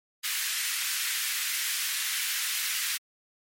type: high-pass noise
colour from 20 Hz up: pink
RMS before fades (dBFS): -30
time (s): 0.23-2.98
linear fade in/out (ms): 20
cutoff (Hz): 1700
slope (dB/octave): 24
effects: MP3 64 kbps